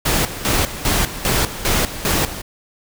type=noise with tremolo; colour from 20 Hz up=pink; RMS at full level=-17 dBFS; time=0.05-2.42 s; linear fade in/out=10 ms; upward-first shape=square; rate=2.5 Hz; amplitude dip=75%; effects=none